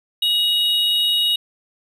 triangle tone pair together, 2901 / 3778 Hz, F#7 / A#7, -35 / +22 cents, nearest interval perfect fourth, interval 457 cents, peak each -17 dBFS, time 0.22-1.36 s, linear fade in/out 5 ms, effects none

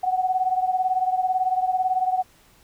sine beating tone pair, 740 / 758 Hz, F#5 / F#5, 0 / +42 cents, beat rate 18 Hz, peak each -21 / -25 dBFS, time 0.03-2.23 s, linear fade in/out 10 ms, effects pink hiss -56 dBFS RMS until 2.63 s

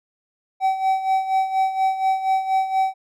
triangle tone with tremolo, 765 Hz, G5, 42 cents flat, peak -13 dBFS, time 0.6-2.94 s, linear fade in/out 50 ms, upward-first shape sine, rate 4.2 Hz, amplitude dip 70%, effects none

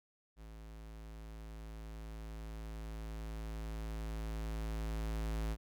square tone with level ramp, 54.4 Hz, A1, 19 cents flat, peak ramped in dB -50 to -35 dBFS, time 0.36-5.57 s, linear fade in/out 50 ms, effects none

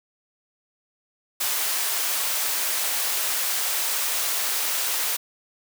white high-pass noise, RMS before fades -25 dBFS, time 1.4-5.17 s, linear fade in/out 10 ms, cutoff 560 Hz, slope 12 dB/octave, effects none

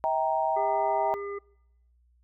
sine chord, E diminished, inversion none, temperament equal with one note detuned, 643.1 / 784 / 932.3 Hz, E5 / G5 / Bb5, -43 / 0 / 0 cents, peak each -28 dBFS, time 0.04-1.14 s, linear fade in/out 0 ms
harmonic tone, 402.8 Hz, G4, 47 cents sharp, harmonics 1 / 3 / 5, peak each -33 / -40 / -46 dBFS, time 0.56-1.39 s, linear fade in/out 10 ms
effects noise-tail reverb RT60 0.9 s tail -26 dB re dry + added 60 Hz sine -61 dBFS peak until 2.23 s

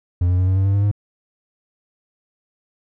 triangle tone with pitch steps, 88.3 / 90.21 / 92.16 / 94.15 / 96.18 / 98.26 / 100.38 / 102.55 Hz, F2 / F#2 / F#2 / F#2 / G2 / G2 / G2 / G#2, +20 / -43 / -6 / +31 / -32 / +5 / +42 / -21 cents, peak -12 dBFS, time 0.21-0.914 s, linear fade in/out 5 ms, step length 88 ms, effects none

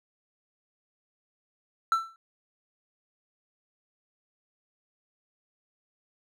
triangle tone with exponential decay, 1336 Hz, E6, 23 cents sharp, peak -16 dBFS, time 1.92-2.16 s, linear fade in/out 1 ms, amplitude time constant 51 ms, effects none

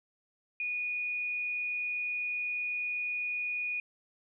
sine tone with frequency modulation, 2458 Hz, D#7, 22 cents flat, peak -31 dBFS, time 0.6-3.8 s, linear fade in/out 2 ms, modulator 105 Hz, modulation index 0.24, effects none

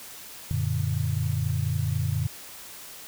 sine chord, Gb augmented, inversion none, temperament equal, 92.5 / 116.54 / 146.83 Hz, Gb2 / Bb2 / D3, 0 / 0 / 0 cents, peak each -28 dBFS, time 0.51-2.27 s, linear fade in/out 0 ms, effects white hiss -43 dBFS RMS until 3.07 s

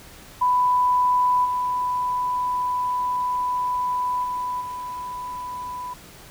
sine tone with level steps, 994 Hz, B5, 11 cents sharp, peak -16 / -21 / -24 / -29 dBFS, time 0.41-5.94 s, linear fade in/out 10 ms, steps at 1.44 / 4.23 / 4.6 s, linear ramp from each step 20 ms, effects pink hiss -45 dBFS RMS until 6.3 s

